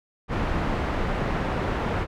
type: low-pass noise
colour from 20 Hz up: pink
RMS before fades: -26 dBFS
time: 0.28-2.07 s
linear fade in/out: 50 ms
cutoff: 1700 Hz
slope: 12 dB/octave
effects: none